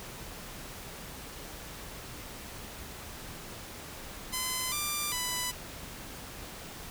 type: tone with pitch steps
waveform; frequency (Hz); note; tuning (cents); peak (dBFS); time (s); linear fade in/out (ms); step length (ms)
5% pulse; 1021 / 1184 / 995; C6 / D6 / B5; -43 / +14 / +13; -19; 4.32-5.52; 20; 400
effects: pink hiss -44 dBFS RMS until 6.9 s